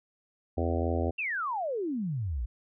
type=harmonic tone; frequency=84 Hz; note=E2; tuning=33 cents sharp; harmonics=1 / 3 / 4 / 5 / 6 / 7 / 8 / 9; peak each=-29 / -34 / -35 / -36 / -37 / -37 / -38 / -39 dBFS; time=0.57-1.11 s; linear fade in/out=10 ms
type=exponential sweep; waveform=sine; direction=down; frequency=2794 to 52.1 Hz; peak=-29 dBFS; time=1.18-2.46 s; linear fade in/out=10 ms
effects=none